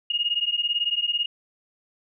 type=beating tone pair; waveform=sine; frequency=2850 / 2868 Hz; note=F7 / F7; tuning=+34 / +45 cents; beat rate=18 Hz; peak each=-25 dBFS; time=0.1-1.26 s; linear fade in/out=5 ms; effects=none